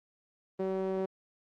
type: tone with band-pass filter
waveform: sawtooth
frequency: 190 Hz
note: F#3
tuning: 46 cents sharp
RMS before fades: -32 dBFS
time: 0.59-1.06 s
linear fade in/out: 10 ms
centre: 440 Hz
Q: 2.2
effects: Opus 24 kbps